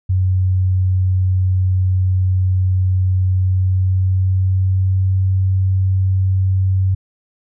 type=tone with pitch glide; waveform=sine; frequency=93 to 94.73 Hz; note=F#2 to F#2; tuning=+9 to +41 cents; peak=-12 dBFS; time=0.09-6.95 s; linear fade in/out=10 ms; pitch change=+32 cents; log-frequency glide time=3.32-5.18 s; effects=none